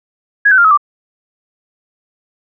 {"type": "tone with pitch steps", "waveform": "sine", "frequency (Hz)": [1661.2, 1523.3, 1396.9, 1281, 1174.6], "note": ["G#6", "F#6", "F6", "E6", "D6"], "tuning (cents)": [0, 50, 0, -50, 0], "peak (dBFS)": -5, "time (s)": [0.45, 0.775], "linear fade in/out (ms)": 10, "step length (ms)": 65, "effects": []}